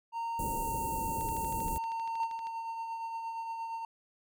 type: tone with pitch glide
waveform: triangle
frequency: 922 to 910.9 Hz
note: A#5 to A#5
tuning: -19 to -40 cents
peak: -31 dBFS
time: 0.12-2.28 s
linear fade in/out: 50 ms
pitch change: -21 cents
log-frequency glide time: 0.36-1.02 s
type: band-stop noise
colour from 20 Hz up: pink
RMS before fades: -38 dBFS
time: 0.39-1.78 s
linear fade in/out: 2 ms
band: 570 to 6900 Hz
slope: 48 dB/octave
type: click train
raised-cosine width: 0.2 ms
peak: -34 dBFS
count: 17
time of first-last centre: 1.21-2.47 s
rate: 12.7 Hz
type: tone with tremolo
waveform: triangle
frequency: 911 Hz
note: A#5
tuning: 40 cents flat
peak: -32 dBFS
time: 2.2-3.85 s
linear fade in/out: 2 ms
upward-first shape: triangle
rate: 8.6 Hz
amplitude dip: 40%
effects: none